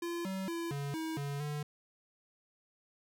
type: tone with pitch steps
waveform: square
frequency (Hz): 342.5 / 190.7 / 336.8 / 141.6 / 320.3 / 141.9 / 148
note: F4 / G3 / E4 / C#3 / E4 / C#3 / D3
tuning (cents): -34 / -47 / +37 / +37 / -50 / +41 / +14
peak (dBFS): -36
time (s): 0.02-1.63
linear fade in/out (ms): 5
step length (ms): 230
effects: none